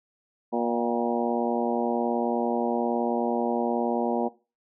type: harmonic tone with a mistuned harmonic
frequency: 118.8 Hz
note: A#2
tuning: 33 cents sharp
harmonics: 2 / 3 / 4 / 5 / 6 / 7 / 8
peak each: -28 / -30 / -31 / -32 / -33 / -33 / -34 dBFS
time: 0.52-4.29 s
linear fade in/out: 20 ms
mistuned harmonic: 7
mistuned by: -60 cents
effects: noise-tail reverb RT60 0.3 s tail -18 dB re dry